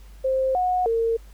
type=tone with pitch steps; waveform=sine; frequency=526 / 730 / 456.8 Hz; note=C5 / F#5 / A#4; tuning=+9 / -24 / -35 cents; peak=-19 dBFS; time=0.24-1.17 s; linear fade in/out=10 ms; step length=310 ms; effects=added 50 Hz sine -42 dBFS peak until 1.33 s + pink hiss -56 dBFS RMS until 1.33 s